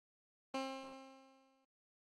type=tone with exponential decay; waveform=15% pulse; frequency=266.6 Hz; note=C4; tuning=33 cents sharp; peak=-30 dBFS; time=0.54-1.65 s; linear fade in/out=5 ms; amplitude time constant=240 ms; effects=low-pass 6000 Hz 12 dB/octave + Opus 24 kbps